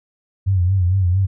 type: tone with vibrato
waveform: sine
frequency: 92.5 Hz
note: F#2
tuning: in tune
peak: -13 dBFS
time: 0.46-1.27 s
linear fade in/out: 20 ms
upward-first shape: sine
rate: 4.4 Hz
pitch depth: 96 cents each way
effects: none